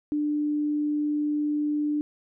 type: tone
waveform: sine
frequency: 297.1 Hz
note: D4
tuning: 20 cents sharp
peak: -23 dBFS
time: 0.12-2.01 s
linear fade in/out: 0 ms
effects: none